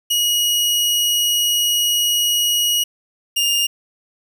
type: tone pair in turn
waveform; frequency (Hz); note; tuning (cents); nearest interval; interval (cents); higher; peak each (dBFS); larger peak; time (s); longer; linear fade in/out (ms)
sawtooth; 2900 / 2824; F#7 / F7; -35 / +19; unison; 46; first; -12 / -12; neither; 0.1-2.84 / 3.36-3.67; first; 10
effects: none